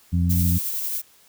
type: harmonic tone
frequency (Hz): 87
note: F2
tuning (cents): -6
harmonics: 1 / 2 / 3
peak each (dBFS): -19 / -22 / -32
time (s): 0.12-0.59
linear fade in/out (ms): 20
type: noise with tremolo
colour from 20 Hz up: violet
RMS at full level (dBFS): -26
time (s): 0.29-1.02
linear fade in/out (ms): 20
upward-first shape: sine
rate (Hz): 11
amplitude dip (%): 25
effects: white hiss -55 dBFS RMS until 1.28 s